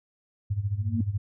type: tone with tremolo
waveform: sine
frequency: 101.2 Hz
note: G#2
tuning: 44 cents flat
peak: -22 dBFS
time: 0.5-1.18 s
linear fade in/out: 10 ms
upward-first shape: sine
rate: 14 Hz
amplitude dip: 80%
type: tone with exponential growth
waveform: sine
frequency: 230 Hz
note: A#3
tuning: 23 cents flat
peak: -21 dBFS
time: 0.73-1.01 s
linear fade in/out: 5 ms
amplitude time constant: 60 ms
effects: none